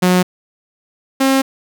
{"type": "tone pair in turn", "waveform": "sawtooth", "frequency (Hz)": [181.6, 268.1], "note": ["F#3", "C4"], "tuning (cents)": [-32, 42], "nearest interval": "perfect fifth", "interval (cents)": 674, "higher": "second", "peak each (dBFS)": [-6, -7], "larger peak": "first", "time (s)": [[0.02, 0.23], [1.2, 1.42]], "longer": "second", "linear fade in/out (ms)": 10, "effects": []}